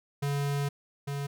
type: tone pair in turn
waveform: square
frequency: 142 / 141.43 Hz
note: C#3 / C#3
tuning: +42 / +35 cents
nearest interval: unison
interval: 7 cents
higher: first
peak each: -28 / -32 dBFS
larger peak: first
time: 0.22-0.69 / 1.07-1.27 s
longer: first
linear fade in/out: 10 ms
effects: none